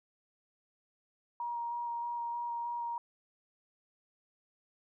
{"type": "tone with vibrato", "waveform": "sine", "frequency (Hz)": 946, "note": "A#5", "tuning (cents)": 25, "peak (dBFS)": -34, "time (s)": [1.4, 2.98], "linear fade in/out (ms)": 2, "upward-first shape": "square", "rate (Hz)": 3.2, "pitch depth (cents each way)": 9, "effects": []}